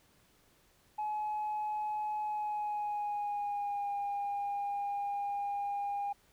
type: tone with pitch glide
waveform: sine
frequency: 848 to 808.8 Hz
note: G#5 to G#5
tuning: +36 to -46 cents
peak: -31 dBFS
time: 0.98-6.13 s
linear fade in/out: 10 ms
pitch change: -82 cents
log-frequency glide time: 2.22-3.93 s
effects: tanh soft clip ceiling -30 dBFS + pink hiss -67 dBFS RMS until 6.32 s